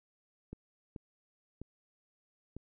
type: clicks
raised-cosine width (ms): 3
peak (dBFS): -30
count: 4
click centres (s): 0.53 / 0.962 / 1.616 / 2.566
effects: none